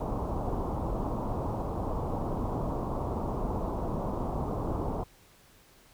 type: low-pass noise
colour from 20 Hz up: pink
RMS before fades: -32 dBFS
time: 0-5.04 s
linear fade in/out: 10 ms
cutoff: 1100 Hz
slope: 48 dB/octave
effects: pink hiss -59 dBFS RMS until 5.93 s